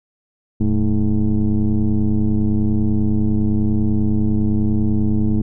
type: tone with frequency modulation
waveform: sine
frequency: 116 Hz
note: A#2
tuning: 8 cents flat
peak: -12 dBFS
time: 0.6-5.42 s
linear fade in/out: 10 ms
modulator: 101 Hz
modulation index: 1.7
effects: tanh soft clip ceiling -10 dBFS